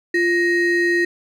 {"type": "ring-modulated tone", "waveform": "triangle", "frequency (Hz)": 1108.7, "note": "C#6", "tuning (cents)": 0, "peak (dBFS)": -10, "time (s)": [0.14, 1.05], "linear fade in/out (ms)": 5, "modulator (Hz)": 762, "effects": []}